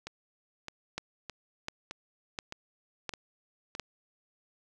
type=two click trains; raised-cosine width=0.2 ms; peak=-22 / -17 dBFS; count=7 / 5; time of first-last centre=0.07-3.751 / 0.98-3.797 s; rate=1.63 / 1.42 Hz; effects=none